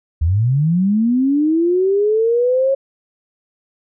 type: linear sweep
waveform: sine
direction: up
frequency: 73.42 to 548 Hz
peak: -12 dBFS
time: 0.21-2.75 s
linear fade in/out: 10 ms
effects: none